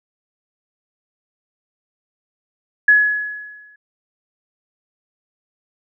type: tone with exponential decay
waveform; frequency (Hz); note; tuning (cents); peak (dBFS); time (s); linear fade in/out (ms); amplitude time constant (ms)
sine; 1691; G#6; +31; -6; 2.88-3.76; 5; 190
effects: none